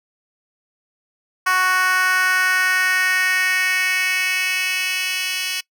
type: tone with high-pass filter sweep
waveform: 10% pulse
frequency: 370 Hz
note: F#4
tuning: in tune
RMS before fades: -19 dBFS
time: 1.46-5.61 s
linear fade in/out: 10 ms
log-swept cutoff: 1200 to 3200 Hz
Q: 2.7
effects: noise-tail reverb RT60 0.1 s tail -23 dB re dry